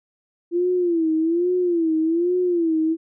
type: tone with vibrato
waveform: sine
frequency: 339 Hz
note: E4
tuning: 49 cents sharp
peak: -17 dBFS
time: 0.51-2.97 s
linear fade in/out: 50 ms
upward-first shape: sine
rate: 1.2 Hz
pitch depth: 120 cents each way
effects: none